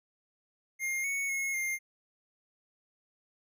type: tone with pitch steps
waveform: square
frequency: 2123 / 2217 / 2172 / 2113 Hz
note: C7 / C#7 / C#7 / C7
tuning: +25 / 0 / -36 / +16 cents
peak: -31 dBFS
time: 0.79-1.79 s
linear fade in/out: 50 ms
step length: 250 ms
effects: none